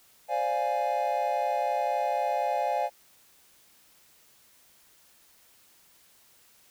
triangle chord, D half-diminished seventh, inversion third, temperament equal, 523.3 / 587.3 / 698.5 / 830.6 Hz, C5 / D5 / F5 / Ab5, 0 / 0 / 0 / 0 cents, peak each -32 / -30 / -28 / -27 dBFS, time 0.28-2.9 s, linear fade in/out 50 ms, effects white hiss -60 dBFS RMS until 6.7 s

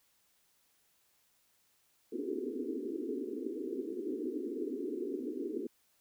white band-pass noise, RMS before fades -38 dBFS, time 2.12-5.67 s, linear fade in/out 5 ms, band 240 to 440 Hz, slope 96 dB/octave, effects white hiss -72 dBFS RMS until 6 s

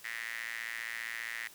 sawtooth tone with high-pass filter, 115 Hz, A#2, 23 cents flat, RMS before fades -40 dBFS, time 0.04-1.48 s, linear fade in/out 10 ms, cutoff 1900 Hz, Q 7.5, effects white hiss -55 dBFS RMS until 1.54 s

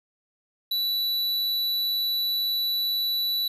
square tone, 3951 Hz, B7, in tune, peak -24 dBFS, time 0.71-3.48 s, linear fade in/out 5 ms, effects resampled to 32000 Hz + 9-bit

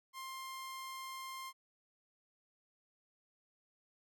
sawtooth tone, 1056 Hz, C6, 16 cents sharp, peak -40 dBFS, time 0.13-1.53 s, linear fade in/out 50 ms, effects none

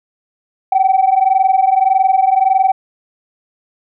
sine tone pair together, 754.3 / 776 Hz, F#5 / G5, +33 / -18 cents, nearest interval unison, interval 49 cents, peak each -11 dBFS, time 0.72-2.72 s, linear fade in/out 5 ms, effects tanh soft clip ceiling -4 dBFS

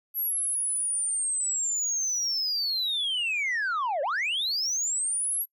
sine linear two-way sweep, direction down then up, 11710 to 523.3 to 11710 Hz, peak -23 dBFS, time 0.14-5.46 s, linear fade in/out 50 ms, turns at 4.02 s, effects noise-tail reverb RT60 0.1 s tail -26 dB re dry + tanh soft clip ceiling -24 dBFS

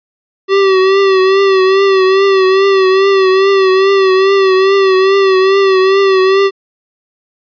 square tone with vibrato, 384.9 Hz, G4, 32 cents flat, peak -7 dBFS, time 0.48-6.51 s, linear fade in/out 50 ms, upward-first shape triangle, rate 2.4 Hz, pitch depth 53 cents each way, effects resampled to 11025 Hz

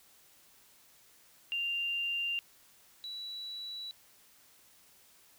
sine tone pair in turn, 2787 / 3930 Hz, F7 / B7, -4 / -9 cents, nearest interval tritone, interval 595 cents, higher second, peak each -31 / -39 dBFS, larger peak first, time 1.52-2.39 / 3.04-3.91 s, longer neither, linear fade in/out 0 ms, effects white hiss -62 dBFS RMS until 5.38 s

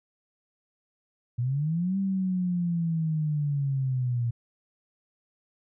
sine linear two-way sweep, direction up then down, 116.54 to 196.2 to 116.54 Hz, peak -24 dBFS, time 1.38-4.31 s, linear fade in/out 10 ms, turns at 1.98 s, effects none

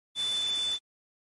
sine tone in noise, 3505 Hz, A7, 7 cents flat, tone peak -27 dBFS, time 0.15-0.79 s, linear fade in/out 50 ms, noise white, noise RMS -39 dBFS, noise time 0.15-0.79 s, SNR +9 dB, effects MP3 48 kbps

